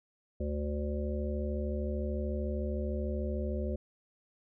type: harmonic tone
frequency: 73.42 Hz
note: D2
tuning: in tune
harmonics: 1 / 3 / 5 / 7 / 8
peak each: -33 / -38 / -40 / -41 / -42 dBFS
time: 0.4-3.76 s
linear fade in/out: 5 ms
effects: none